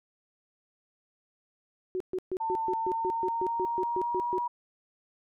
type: tone bursts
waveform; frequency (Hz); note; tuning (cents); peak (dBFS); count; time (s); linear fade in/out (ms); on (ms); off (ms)
sine; 370; F#4; 0; -28; 14; 1.95-4.382; 0; 53; 130
type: tone with pitch glide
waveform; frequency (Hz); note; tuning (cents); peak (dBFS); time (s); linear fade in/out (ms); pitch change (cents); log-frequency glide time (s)
sine; 897 to 961.4; A5 to B5; +33 to -47; -28; 2.4-4.48; 10; +120; 2.7-4.37
effects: none